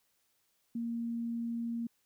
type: tone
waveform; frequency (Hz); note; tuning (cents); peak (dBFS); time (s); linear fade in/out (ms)
sine; 233.1; A#3; 0; -33; 0.75-1.87; 5
effects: white hiss -75 dBFS RMS until 2.05 s